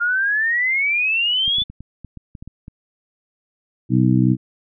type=exponential sweep; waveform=sine; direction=up; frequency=1396.9 to 3520 Hz; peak=-16 dBFS; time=0-1.64 s; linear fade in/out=20 ms
type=clicks; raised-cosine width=5 ms; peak=-23 dBFS; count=11; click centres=1.479 / 1.584 / 1.62 / 1.7 / 1.806 / 2.047 / 2.173 / 2.352 / 2.425 / 2.476 / 2.681 s
type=harmonic tone; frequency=63.1 Hz; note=B1; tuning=38 cents sharp; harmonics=2 / 3 / 4 / 5; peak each=-16 / -18 / -19 / -20 dBFS; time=3.89-4.37 s; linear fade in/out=50 ms
effects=none